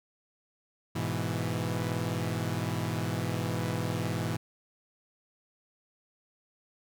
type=chord; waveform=sawtooth; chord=E major; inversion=first; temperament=equal; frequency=103.83 / 123.47 / 164.81 Hz; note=G#2 / B2 / E3; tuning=0 / 0 / 0 cents; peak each=-30 / -30 / -30 dBFS; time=0.95-4.37 s; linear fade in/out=10 ms; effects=none